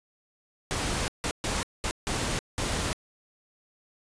pink noise bursts at uneven times, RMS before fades -29 dBFS, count 6, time 0.71-1.08 / 1.24-1.31 / 1.44-1.63 / 1.84-1.91 / 2.07-2.39 / 2.58-2.93 s, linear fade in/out 0 ms, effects resampled to 22050 Hz

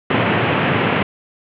pink band-pass noise, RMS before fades -17 dBFS, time 0.1-1.03 s, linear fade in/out 5 ms, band 100 to 3000 Hz, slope 48 dB/octave, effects none

